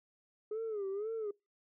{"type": "tone with vibrato", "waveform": "sine", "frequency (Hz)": 418.2, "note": "G#4", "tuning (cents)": 12, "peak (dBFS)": -33, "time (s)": [0.51, 1.31], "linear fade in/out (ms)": 5, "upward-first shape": "sine", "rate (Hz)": 2, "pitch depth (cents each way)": 140, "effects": ["noise-tail reverb RT60 0.2 s tail -24 dB re dry", "tanh soft clip ceiling -33 dBFS"]}